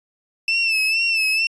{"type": "tone with vibrato", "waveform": "35% pulse", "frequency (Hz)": 2650, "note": "E7", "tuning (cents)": 9, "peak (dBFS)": -15, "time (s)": [0.48, 1.47], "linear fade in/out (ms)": 2, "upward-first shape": "sine", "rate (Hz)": 2.2, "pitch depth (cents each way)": 60, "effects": ["resampled to 22050 Hz"]}